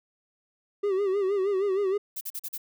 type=tone with vibrato; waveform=triangle; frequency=392 Hz; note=G4; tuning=in tune; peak=-21 dBFS; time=0.83-1.98 s; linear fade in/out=10 ms; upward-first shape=sine; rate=6.4 Hz; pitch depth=89 cents each way
type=noise bursts; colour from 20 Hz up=violet; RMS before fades=-34 dBFS; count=5; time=2.16-2.579 s; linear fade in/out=10 ms; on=51 ms; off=41 ms
effects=none